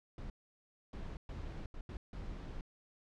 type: noise bursts at uneven times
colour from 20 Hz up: brown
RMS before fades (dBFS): -44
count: 6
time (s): 0.18-0.3 / 0.93-1.17 / 1.29-1.66 / 1.74-1.81 / 1.89-1.97 / 2.13-2.61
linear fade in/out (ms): 2
effects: low-pass 5000 Hz 12 dB/octave